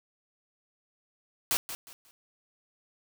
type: noise with echo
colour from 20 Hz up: white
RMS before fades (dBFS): -27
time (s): 1.51-1.57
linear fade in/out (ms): 0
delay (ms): 180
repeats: 3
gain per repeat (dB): -11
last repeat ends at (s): 2.11
effects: none